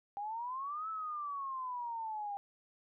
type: exponential two-way sweep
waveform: sine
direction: up then down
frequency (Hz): 798 to 1318.5 to 798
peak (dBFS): -37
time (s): 0.17-2.37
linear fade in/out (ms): 0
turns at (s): 0.89
effects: none